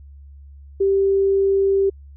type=tone; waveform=sine; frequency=391.4 Hz; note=G4; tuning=3 cents flat; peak=-14 dBFS; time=0.8-1.9 s; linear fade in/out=10 ms; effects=added 70 Hz sine -39 dBFS peak until 2.16 s

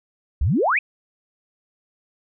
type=exponential sweep; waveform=sine; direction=up; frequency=56 to 2654 Hz; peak=-16 dBFS; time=0.41-0.79 s; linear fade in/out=5 ms; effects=none

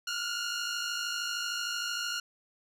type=tone pair together; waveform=15% pulse; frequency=1394 / 1447.1 Hz; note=F6 / F#6; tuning=-4 / -39 cents; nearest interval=minor second; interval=65 cents; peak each=-28 dBFS; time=0.07-2.2 s; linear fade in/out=5 ms; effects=low-pass 10000 Hz 12 dB/octave

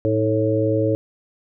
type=harmonic tone with a mistuned harmonic; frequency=110 Hz; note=A2; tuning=in tune; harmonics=1 / 3 / 4 / 5; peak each=-22 / -22 / -22 / -22 dBFS; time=0.05-0.95 s; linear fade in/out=0 ms; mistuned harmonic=3; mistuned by=-67 cents; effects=none

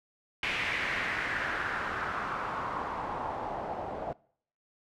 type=noise with low-pass filter sweep; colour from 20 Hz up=white; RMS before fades=-34 dBFS; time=0.43-4.13 s; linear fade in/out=2 ms; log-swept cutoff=2400 to 670 Hz; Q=2.9; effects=noise-tail reverb RT60 0.6 s tail -24 dB re dry

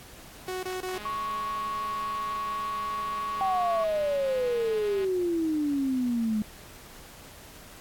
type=tone bursts; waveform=sawtooth; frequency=370 Hz; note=F#4; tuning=in tune; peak=-27 dBFS; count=3; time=0.48-0.98 s; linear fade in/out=2 ms; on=150 ms; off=25 ms
type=click train; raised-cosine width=0.3 ms; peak=-27 dBFS; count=859; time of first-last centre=0.94-5.045 s; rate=209 Hz
type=tone with pitch glide; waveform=sine; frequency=1108.7 to 1117.7 Hz; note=C#6 to C#6; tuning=0 to +14 cents; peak=-29 dBFS; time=1.05-3.84 s; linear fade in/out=5 ms; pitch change=+14 cents; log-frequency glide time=2.01-3.56 s
type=exponential sweep; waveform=sine; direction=down; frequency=781 to 210.2 Hz; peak=-24 dBFS; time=3.41-6.42 s; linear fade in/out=0 ms
effects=pink hiss -48 dBFS RMS until 7.8 s + AAC 64 kbps

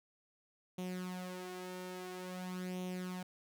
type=tone with flanger; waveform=sawtooth; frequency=182.6 Hz; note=F#3; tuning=23 cents flat; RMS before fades=-43 dBFS; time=0.78-3.23 s; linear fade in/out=5 ms; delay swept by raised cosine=0.31 to 3.31 ms; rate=0.49 Hz; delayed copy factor=+0.65; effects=none

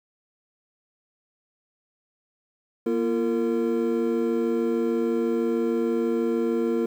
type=tone cluster; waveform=triangle; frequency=236.7 / 343 / 456.7 Hz; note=A#3 / F4 / A#4; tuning=+27 / -31 / -36 cents; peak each=-24 dBFS; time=2.86-6.86 s; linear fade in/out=5 ms; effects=9-bit

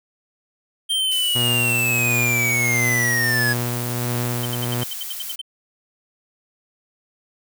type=linear sweep; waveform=square; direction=down; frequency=3174 to 1661.2 Hz; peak=-19 dBFS; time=0.89-3.54 s; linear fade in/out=20 ms
type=noise; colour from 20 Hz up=blue; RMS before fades=-31 dBFS; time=1.11-5.36 s; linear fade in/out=10 ms
type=tone with tremolo; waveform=sawtooth; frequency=120.8 Hz; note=B2; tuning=38 cents flat; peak=-17 dBFS; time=1.35-4.84 s; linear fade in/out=10 ms; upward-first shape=triangle; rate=1.5 Hz; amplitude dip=35%
type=tone bursts; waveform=triangle; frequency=3100 Hz; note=G7; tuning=20 cents flat; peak=-25 dBFS; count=11; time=4.43-5.415 s; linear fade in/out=5 ms; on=25 ms; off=71 ms
effects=none

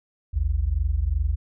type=tone pair together; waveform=sine; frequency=55.1 / 77.78 Hz; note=A1 / D#2; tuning=+3 / 0 cents; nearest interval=tritone; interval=597 cents; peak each=-23 dBFS; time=0.33-1.36 s; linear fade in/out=20 ms; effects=none

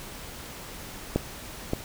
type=clicks; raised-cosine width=2 ms; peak=-9 / -12 dBFS; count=2; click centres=1.16 / 1.734 s; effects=pink hiss -41 dBFS RMS until 1.84 s

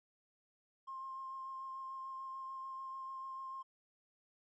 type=tone with vibrato; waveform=triangle; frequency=1062 Hz; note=C6; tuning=25 cents sharp; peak=-39 dBFS; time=0.87-3.63 s; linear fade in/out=20 ms; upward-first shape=sine; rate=6.8 Hz; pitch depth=14 cents each way; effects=tanh soft clip ceiling -41 dBFS + resampled to 22050 Hz

